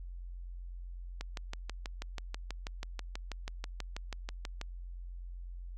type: click train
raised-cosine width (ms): 0.2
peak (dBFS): -22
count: 22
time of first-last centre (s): 1.21-4.614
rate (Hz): 6.17
effects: added 44 Hz sine -41 dBFS peak until 5.77 s